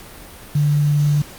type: tone with quantisation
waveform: sine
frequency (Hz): 146.83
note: D3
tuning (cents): 0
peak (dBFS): -13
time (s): 0.55-1.22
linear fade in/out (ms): 5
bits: 6
effects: pink hiss -39 dBFS RMS until 1.38 s + Opus 48 kbps